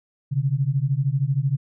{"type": "beating tone pair", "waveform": "sine", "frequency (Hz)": [130.81, 143.81], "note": ["C3", "D3"], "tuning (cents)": [0, -36], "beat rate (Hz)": 13, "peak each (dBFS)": -22, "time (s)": [0.31, 1.57], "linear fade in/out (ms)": 20, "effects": []}